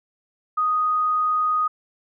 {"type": "tone", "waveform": "sine", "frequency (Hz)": 1244.5, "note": "D#6", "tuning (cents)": 0, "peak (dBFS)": -18, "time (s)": [0.57, 1.68], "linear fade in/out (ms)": 10, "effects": []}